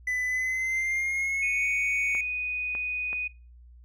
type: tone with pitch glide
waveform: triangle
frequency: 2000 to 2232 Hz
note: B6 to C#7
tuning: +21 to +11 cents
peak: -24 dBFS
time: 0.07-2.21 s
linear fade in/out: 5 ms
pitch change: +190 cents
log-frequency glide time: 0.27-1.66 s
type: tone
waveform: sine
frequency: 2485 Hz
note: D#7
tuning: 3 cents flat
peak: -28 dBFS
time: 1.42-3.28 s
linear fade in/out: 10 ms
type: clicks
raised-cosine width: 0.5 ms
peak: -25 dBFS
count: 3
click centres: 2.15 / 2.751 / 3.13 s
effects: noise-tail reverb RT60 0.3 s tail -20 dB re dry + added 60 Hz sine -48 dBFS peak until 3.84 s